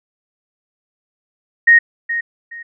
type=tone with echo; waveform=sine; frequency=1864.7 Hz; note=A#6; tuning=in tune; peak=-5 dBFS; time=1.67-1.79 s; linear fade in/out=10 ms; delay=420 ms; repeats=2; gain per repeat=-12 dB; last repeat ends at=2.63 s; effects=none